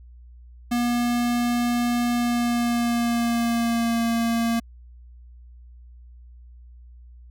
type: tone with pitch glide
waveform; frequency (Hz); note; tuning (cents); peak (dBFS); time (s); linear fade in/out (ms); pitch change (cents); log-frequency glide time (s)
square; 240.2 to 231.2; B3 to A#3; -48 to -14; -21; 0.71-4.6; 10; -66; 2.13-4.06
effects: added 60 Hz sine -43 dBFS peak until 7.3 s